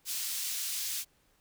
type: high-pass noise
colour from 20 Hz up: pink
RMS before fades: -35 dBFS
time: 0.05-1.05 s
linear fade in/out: 50 ms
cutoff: 4300 Hz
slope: 12 dB/octave
effects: pink hiss -69 dBFS RMS until 1.4 s

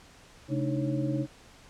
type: tone cluster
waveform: sine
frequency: 134.6 / 217.1 / 295 / 314.4 / 549 Hz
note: C3 / A3 / D4 / D#4 / C#5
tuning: +49 / -23 / +8 / +18 / -17 cents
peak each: -30 / -39 / -33 / -32 / -37 dBFS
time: 0.48-1.27 s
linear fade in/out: 50 ms
effects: pink hiss -54 dBFS RMS until 1.69 s + low-pass 8000 Hz 12 dB/octave

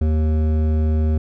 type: tone with hard clipping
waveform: sine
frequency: 77.78 Hz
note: D#2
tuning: in tune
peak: -17 dBFS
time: 0.01-1.18 s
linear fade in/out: 5 ms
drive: 12 dB
effects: none

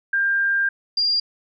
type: tone pair in turn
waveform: sine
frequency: 1596 / 4794 Hz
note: G6 / D8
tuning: +31 / +35 cents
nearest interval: octave + perfect fifth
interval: 1904 cents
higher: second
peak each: -17 dBFS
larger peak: neither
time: 0.13-0.69 / 0.97-1.2 s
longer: first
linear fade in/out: 5 ms
effects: none

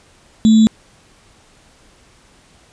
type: tone with sample-and-hold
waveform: sine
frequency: 220 Hz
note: A3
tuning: in tune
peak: -6 dBFS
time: 0.45-0.67 s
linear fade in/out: 0 ms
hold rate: 3675 Hz
effects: pink hiss -50 dBFS RMS until 2.72 s + resampled to 22050 Hz

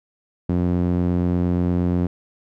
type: tone with band-pass filter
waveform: sawtooth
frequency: 88.5 Hz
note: F2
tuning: 23 cents sharp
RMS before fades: -20 dBFS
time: 0.49-2.07 s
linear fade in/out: 5 ms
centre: 220 Hz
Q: 1.2
effects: none

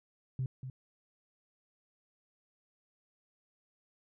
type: tone with echo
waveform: sine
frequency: 130 Hz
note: C3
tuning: 11 cents flat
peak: -30 dBFS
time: 0.39-0.46 s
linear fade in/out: 2 ms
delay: 240 ms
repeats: 1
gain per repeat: -9 dB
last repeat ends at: 0.7 s
effects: tanh soft clip ceiling -27 dBFS

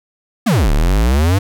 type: exponential two-way sweep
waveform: square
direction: down then up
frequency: 261.6 to 34.32 to 102.2 Hz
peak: -11 dBFS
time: 0.46-1.39 s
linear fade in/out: 10 ms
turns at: 0.72 s
effects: none

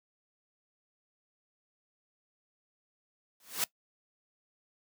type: noise with exponential growth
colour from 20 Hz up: white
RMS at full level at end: -27 dBFS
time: 3.4-3.64 s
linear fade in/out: 2 ms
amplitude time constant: 51 ms
effects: noise-tail reverb RT60 0.1 s tail -20 dB re dry + high-pass 150 Hz 12 dB/octave

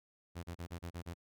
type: tone bursts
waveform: sawtooth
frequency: 86 Hz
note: F2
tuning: 26 cents flat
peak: -37 dBFS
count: 7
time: 0.35-1.143 s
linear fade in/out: 20 ms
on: 85 ms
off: 33 ms
effects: none

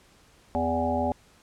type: harmonic tone with a mistuned harmonic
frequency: 83.1 Hz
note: E2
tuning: 15 cents sharp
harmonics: 1 / 3 / 5 / 7 / 9 / 10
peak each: -33 / -29 / -35 / -29 / -30 / -31 dBFS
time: 0.55-1.12 s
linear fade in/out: 0 ms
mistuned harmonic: 5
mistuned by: -29 cents
effects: pink hiss -58 dBFS RMS until 1.42 s + low-pass 10000 Hz 12 dB/octave

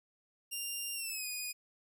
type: tone with pitch glide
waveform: 10% pulse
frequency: 2792 to 2473 Hz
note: F7 to D#7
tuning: -1 to -11 cents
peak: -29 dBFS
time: 0.51-1.53 s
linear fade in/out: 20 ms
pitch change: -210 cents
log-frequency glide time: 0.94-1.27 s
effects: none

